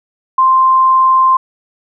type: tone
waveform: sine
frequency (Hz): 1046.5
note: C6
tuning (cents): 0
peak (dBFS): -6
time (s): 0.38-1.37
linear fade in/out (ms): 5
effects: none